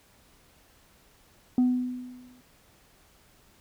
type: tone with exponential decay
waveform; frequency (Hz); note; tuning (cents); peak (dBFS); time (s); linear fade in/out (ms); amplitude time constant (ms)
sine; 250; B3; +21; -15; 1.58-2.41; 2; 180
effects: tanh soft clip ceiling -17 dBFS + pink hiss -60 dBFS RMS until 3.6 s